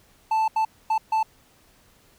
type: tone bursts at uneven times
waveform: triangle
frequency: 880 Hz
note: A5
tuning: in tune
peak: -17 dBFS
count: 4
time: 0.31-0.48 / 0.56-0.65 / 0.9-0.98 / 1.12-1.23 s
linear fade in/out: 5 ms
effects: pink hiss -58 dBFS RMS until 2.18 s